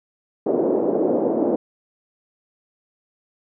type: band-pass noise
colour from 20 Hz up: pink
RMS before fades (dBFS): -20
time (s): 0.46-1.56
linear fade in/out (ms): 5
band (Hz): 280 to 560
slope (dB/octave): 24
effects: none